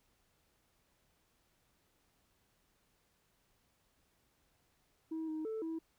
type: tone with pitch steps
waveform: sine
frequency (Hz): 320.7 / 313 / 441 / 324.6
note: E4 / D#4 / A4 / E4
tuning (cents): -48 / +10 / +4 / -27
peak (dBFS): -35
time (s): 5.11-5.79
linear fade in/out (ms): 10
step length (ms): 170
effects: tanh soft clip ceiling -35 dBFS + pink hiss -75 dBFS RMS until 5.98 s